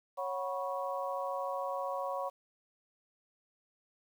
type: harmonic tone with a mistuned harmonic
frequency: 184.4 Hz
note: F#3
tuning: 6 cents flat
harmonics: 3 / 4 / 5 / 6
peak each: -37 / -40 / -40 / -40 dBFS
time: 0.17-2.3 s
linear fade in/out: 20 ms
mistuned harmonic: 5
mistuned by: +94 cents
effects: 10-bit